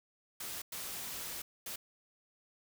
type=noise bursts at uneven times; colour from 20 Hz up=white; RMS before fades=-42 dBFS; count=3; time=0.4-0.62 / 0.72-1.42 / 1.66-1.76 s; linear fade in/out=5 ms; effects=none